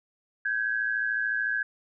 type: tone pair together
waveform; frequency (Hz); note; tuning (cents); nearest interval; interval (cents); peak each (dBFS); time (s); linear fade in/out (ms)
sine; 1554 / 1667.7; G6 / G#6; -16 / +7; minor second; 123; -28; 0.45-1.63; 5
effects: none